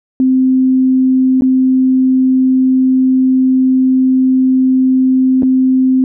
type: tone with dropouts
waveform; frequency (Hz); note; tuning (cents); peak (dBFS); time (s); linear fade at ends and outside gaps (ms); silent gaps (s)
sine; 259.6; C4; -13; -7; 0.2-6.04; 1; 1.41-1.421 / 5.423-5.431
effects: none